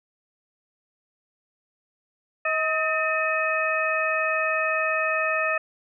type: harmonic tone with a mistuned harmonic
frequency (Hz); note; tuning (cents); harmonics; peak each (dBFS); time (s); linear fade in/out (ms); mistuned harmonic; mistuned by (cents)
634; D#5; +32; 1 / 2 / 3 / 4; -27 / -27 / -27 / -27; 2.45-5.58; 5; 3; -87
effects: none